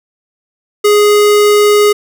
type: tone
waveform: square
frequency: 415.6 Hz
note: G#4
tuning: 1 cent sharp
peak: -6 dBFS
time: 0.84-1.93 s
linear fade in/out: 10 ms
effects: none